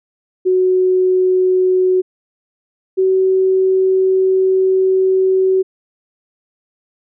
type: tone pair in turn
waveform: sine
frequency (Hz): 370 / 377.8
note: F#4 / F#4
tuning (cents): 0 / +36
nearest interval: unison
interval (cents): 36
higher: second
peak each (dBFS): -10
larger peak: neither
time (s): 0.45-2.02 / 2.97-5.63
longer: second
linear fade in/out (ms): 20
effects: none